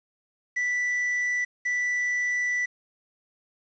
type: tone pair in turn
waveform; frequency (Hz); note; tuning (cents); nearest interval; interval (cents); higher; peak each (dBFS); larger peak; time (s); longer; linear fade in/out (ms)
triangle; 1971 / 1971; B6 / B6; -4 / -4; unison; 0; neither; -22; neither; 0.56-1.45 / 1.65-2.66; second; 10
effects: resampled to 16000 Hz + 9-bit